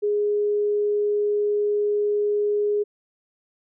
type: tone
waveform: sine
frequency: 414.6 Hz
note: G#4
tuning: 3 cents flat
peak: -19 dBFS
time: 0.02-2.84 s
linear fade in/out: 20 ms
effects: none